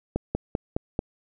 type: slowing click train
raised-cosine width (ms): 2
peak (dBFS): -11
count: 5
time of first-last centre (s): 0.16-0.991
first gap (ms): 190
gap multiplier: 1.06
effects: none